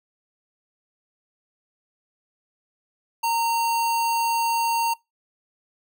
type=tone with sample-and-hold; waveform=sine; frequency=924 Hz; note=A#5; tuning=16 cents flat; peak=-20 dBFS; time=3.23-4.94 s; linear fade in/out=10 ms; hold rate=3675 Hz; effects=noise-tail reverb RT60 0.2 s tail -23 dB re dry